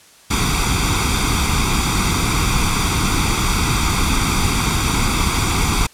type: noise with comb filter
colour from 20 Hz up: pink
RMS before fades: -17 dBFS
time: 0.3-5.87 s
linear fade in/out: 10 ms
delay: 0.85 ms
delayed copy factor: +0.8
effects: white hiss -47 dBFS RMS until 5.93 s + low-pass 10000 Hz 12 dB/octave